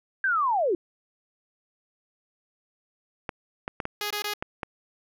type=linear sweep; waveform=sine; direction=down; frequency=1616 to 322.8 Hz; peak=-21 dBFS; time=0.24-0.75 s; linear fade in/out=2 ms
type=clicks; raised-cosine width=0.5 ms; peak=-15 dBFS; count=6; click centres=3.292 / 3.679 / 3.802 / 3.854 / 4.425 / 4.632 s
type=tone bursts; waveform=5% pulse; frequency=415.3 Hz; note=G#4; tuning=in tune; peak=-17 dBFS; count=3; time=4.01-4.337 s; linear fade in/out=2 ms; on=95 ms; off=21 ms
effects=none